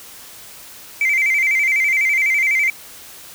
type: tone with vibrato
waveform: sine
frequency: 2192 Hz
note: C#7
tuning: 20 cents flat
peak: -12 dBFS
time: 1.01-2.7 s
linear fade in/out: 2 ms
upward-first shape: square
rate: 12 Hz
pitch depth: 86 cents each way
effects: tanh soft clip ceiling -11 dBFS + white hiss -39 dBFS RMS until 3.34 s